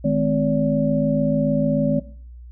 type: tone cluster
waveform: sine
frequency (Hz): 156.1 / 212.2 / 259 / 572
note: D#3 / G#3 / C4 / D5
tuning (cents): +6 / +38 / -17 / -46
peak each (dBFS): -22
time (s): 0.04-2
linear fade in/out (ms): 10
effects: noise-tail reverb RT60 0.5 s tail -17 dB re dry + added 60 Hz sine -37 dBFS peak until 2.51 s